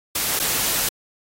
white noise with dropouts, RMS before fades -22 dBFS, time 0.15-0.89 s, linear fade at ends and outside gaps 5 ms, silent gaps 0.393-0.398 s, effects AAC 48 kbps

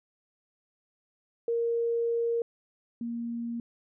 sine tone pair in turn, 466.2 / 234.4 Hz, A#4 / A#3, 0 / +10 cents, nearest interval octave, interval 1190 cents, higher first, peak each -25 / -31 dBFS, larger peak first, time 1.48-2.42 / 3.01-3.6 s, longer first, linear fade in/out 2 ms, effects none

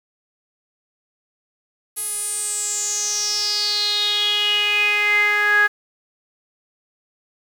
sawtooth tone with band-pass filter sweep, 415.3 Hz, G#4, in tune, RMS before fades -20 dBFS, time 1.96-5.68 s, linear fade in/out 20 ms, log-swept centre 11000 to 1600 Hz, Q 8.2, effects 7-bit

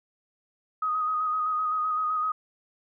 sine tone with vibrato, 1251 Hz, D#6, 9 cents sharp, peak -24 dBFS, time 0.82-2.32 s, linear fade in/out 5 ms, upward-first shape square, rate 7.8 Hz, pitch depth 22 cents each way, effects none

